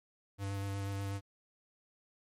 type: tone with vibrato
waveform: square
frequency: 99 Hz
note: G2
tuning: 18 cents sharp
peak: -36 dBFS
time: 0.38-1.21 s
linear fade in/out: 50 ms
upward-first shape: square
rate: 8.2 Hz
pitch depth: 11 cents each way
effects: MP3 64 kbps